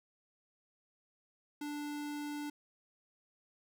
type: tone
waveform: square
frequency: 293.7 Hz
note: D4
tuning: in tune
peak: -39 dBFS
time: 1.61-2.5 s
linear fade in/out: 5 ms
effects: none